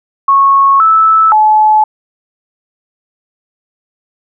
sine tone with pitch steps, 1100 / 1311 / 859 Hz, C#6 / E6 / A5, -14 / -10 / -42 cents, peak -4 dBFS, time 0.28-1.84 s, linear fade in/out 5 ms, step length 520 ms, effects none

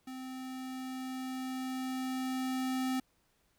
square tone with level ramp, 259.2 Hz, C4, 16 cents flat, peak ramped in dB -42 to -31 dBFS, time 0.07-3 s, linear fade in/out 5 ms, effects pink hiss -73 dBFS RMS until 3.58 s

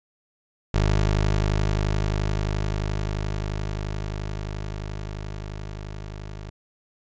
20% pulse tone with level ramp, 51.5 Hz, G#1, 14 cents flat, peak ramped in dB -13 to -30 dBFS, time 0.74-6.5 s, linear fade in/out 5 ms, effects resampled to 16000 Hz

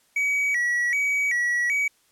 triangle tone with vibrato, 2093 Hz, C7, in tune, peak -19 dBFS, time 0.16-1.88 s, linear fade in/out 5 ms, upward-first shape square, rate 1.3 Hz, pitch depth 140 cents each way, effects white hiss -63 dBFS RMS until 2.11 s + low-pass 12000 Hz 12 dB/octave

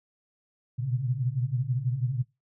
sine tone cluster, 119.7 / 126 / 137.9 Hz, A#2 / B2 / C#3, +46 / +35 / -9 cents, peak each -30 dBFS, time 0.78-2.23 s, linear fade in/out 20 ms, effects noise-tail reverb RT60 0.2 s tail -19 dB re dry

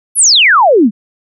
sine exponential sweep, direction down, 11750 to 190 Hz, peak -4 dBFS, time 0.15-0.91 s, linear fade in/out 50 ms, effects none

